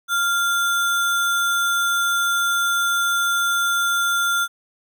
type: tone with sample-and-hold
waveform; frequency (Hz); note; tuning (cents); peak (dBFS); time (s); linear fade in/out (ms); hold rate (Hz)
sine; 1393; F6; -5; -17; 0.08-4.48; 50; 4900
effects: none